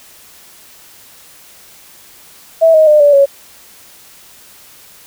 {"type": "tone with pitch steps", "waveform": "sine", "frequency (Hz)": [653, 627.5, 603, 579.4, 556.8], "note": ["E5", "D#5", "D5", "D5", "C#5"], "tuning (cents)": [-17, 15, 46, -24, 8], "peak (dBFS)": -4, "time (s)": [2.61, 3.26], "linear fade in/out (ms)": 20, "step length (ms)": 130, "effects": ["white hiss -41 dBFS RMS until 5.06 s"]}